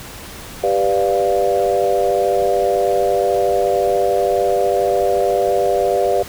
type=chord; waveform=sine; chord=G dominant seventh; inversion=none; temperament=equal; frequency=392 / 493.9 / 587.3 / 698.5 Hz; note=G4 / B4 / D5 / F5; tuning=0 / 0 / 0 / 0 cents; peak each=-19 dBFS; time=0.63-6.23 s; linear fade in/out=10 ms; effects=pink hiss -34 dBFS RMS until 6.28 s